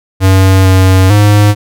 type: tone with pitch steps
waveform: square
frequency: 95.1 / 94.1 / 103.8 Hz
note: F#2 / F#2 / G#2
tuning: +48 / +30 / 0 cents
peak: -4 dBFS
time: 0.2-1.55 s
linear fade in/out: 50 ms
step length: 450 ms
effects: none